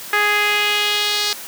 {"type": "tone with band-pass filter sweep", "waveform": "sawtooth", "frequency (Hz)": 415.3, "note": "G#4", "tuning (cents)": 0, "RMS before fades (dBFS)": -18, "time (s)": [0.13, 1.33], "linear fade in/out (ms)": 2, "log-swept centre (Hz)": [1800, 4500], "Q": 2.2, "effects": ["white hiss -33 dBFS RMS until 1.47 s", "high-pass 150 Hz 12 dB/octave"]}